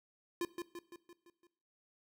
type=tone with echo; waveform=square; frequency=346.7 Hz; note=F4; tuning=13 cents flat; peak=-34 dBFS; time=0.41-0.45 s; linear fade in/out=2 ms; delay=170 ms; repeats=6; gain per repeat=-5 dB; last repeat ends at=1.47 s; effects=noise-tail reverb RT60 0.7 s tail -19 dB re dry